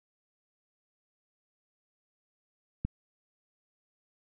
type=click; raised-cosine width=5 ms; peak=-18 dBFS; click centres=2.85 s; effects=none